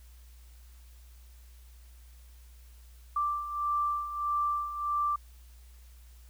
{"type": "beating tone pair", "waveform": "sine", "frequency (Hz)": [1174.7, 1176.3], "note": ["D6", "D6"], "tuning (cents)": [0, 2], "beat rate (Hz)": 1.6, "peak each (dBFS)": [-35, -29], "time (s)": [3.16, 5.16], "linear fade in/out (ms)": 5, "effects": ["added 60 Hz sine -50 dBFS peak until 6.29 s", "white hiss -63 dBFS RMS until 6.29 s"]}